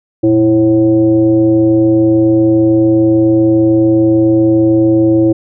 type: tone with frequency modulation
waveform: sine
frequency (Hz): 330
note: E4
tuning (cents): +2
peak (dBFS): -6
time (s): 0.23-5.33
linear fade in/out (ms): 10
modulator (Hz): 211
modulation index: 0.64
effects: none